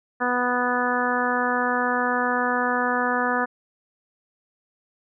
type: harmonic tone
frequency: 246.9 Hz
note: B3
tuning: in tune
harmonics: 1 / 2 / 3 / 4 / 5 / 6 / 7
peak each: -28 / -28 / -28 / -28 / -28 / -28 / -28 dBFS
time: 0.2-3.46 s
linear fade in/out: 20 ms
effects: none